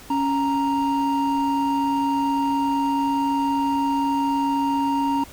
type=tone pair together; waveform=triangle; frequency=277.2 / 932.4 Hz; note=C#4 / A#5; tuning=0 / 0 cents; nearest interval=octave + major sixth; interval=2100 cents; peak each=-20 / -20 dBFS; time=0.1-5.24 s; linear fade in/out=5 ms; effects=pink hiss -44 dBFS RMS until 5.32 s